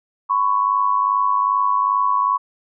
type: tone pair together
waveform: sine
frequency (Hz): 1006.2 / 1108.7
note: B5 / C#6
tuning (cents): +32 / 0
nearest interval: major second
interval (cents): 168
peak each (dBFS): -19 / -17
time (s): 0.29-2.38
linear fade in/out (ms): 20
effects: none